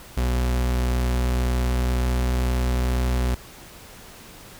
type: tone with pitch glide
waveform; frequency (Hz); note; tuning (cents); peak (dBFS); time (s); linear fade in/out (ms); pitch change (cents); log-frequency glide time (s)
40% pulse; 61.74 to 62.13; B1 to B1; 0 to +11; -19; 0.17-3.35; 5; +11; 0.95-2.6
effects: pink hiss -44 dBFS RMS until 4.59 s